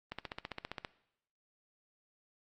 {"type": "click train", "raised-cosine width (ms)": 0.3, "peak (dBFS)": -23, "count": 12, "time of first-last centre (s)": [0.12, 0.848], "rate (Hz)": 15.1, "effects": ["noise-tail reverb RT60 0.8 s tail -19 dB re dry", "Opus 32 kbps"]}